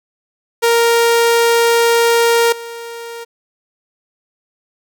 sawtooth tone with level steps, 466.2 Hz, A#4, in tune, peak -6 / -23 dBFS, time 0.62-3.25 s, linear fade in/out 20 ms, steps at 2.52 s, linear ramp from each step 5 ms, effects none

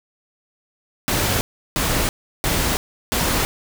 pink noise bursts, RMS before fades -20 dBFS, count 4, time 1.08-3.45 s, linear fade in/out 0 ms, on 330 ms, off 350 ms, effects none

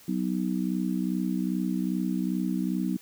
harmonic tone, 62.5 Hz, B1, 21 cents sharp, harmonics 3 / 4 / 5, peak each -28 / -30 / -32 dBFS, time 0.08-2.97 s, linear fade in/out 5 ms, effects white hiss -53 dBFS RMS until 3.01 s

